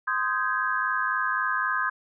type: chord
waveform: sine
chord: Ab major seventh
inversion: first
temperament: just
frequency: 1038.3 / 1245.9 / 1557.4 / 1661.2 Hz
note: C6 / Eb6 / G6 / Ab6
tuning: -14 / +2 / -12 / 0 cents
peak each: -29 dBFS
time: 0.07-1.9 s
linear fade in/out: 10 ms
effects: none